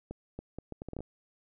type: accelerating click train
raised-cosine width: 2 ms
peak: -26 dBFS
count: 10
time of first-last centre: 0.11-1.006 s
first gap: 280 ms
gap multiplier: 0.7
effects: none